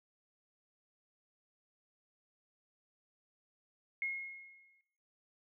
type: tone with exponential decay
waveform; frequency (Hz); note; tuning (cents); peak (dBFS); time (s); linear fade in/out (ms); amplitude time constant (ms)
sine; 2158; C#7; -47; -32; 4.02-4.81; 1; 170
effects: noise-tail reverb RT60 0.7 s tail -18 dB re dry